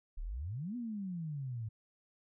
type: exponential two-way sweep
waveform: sine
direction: up then down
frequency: 30.86 to 250 to 106.5 Hz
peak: -37 dBFS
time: 0.17-1.69 s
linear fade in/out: 10 ms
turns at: 0.76 s
effects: none